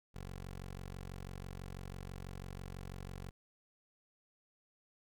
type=tone; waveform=15% pulse; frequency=46.08 Hz; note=F#1; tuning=6 cents flat; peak=-38 dBFS; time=0.14-3.31 s; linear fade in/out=20 ms; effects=none